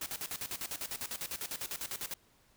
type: noise with tremolo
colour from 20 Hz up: white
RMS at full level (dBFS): -38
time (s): 0.01-2.14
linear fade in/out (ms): 5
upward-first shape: square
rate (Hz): 10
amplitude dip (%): 80
effects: pink hiss -67 dBFS RMS until 2.56 s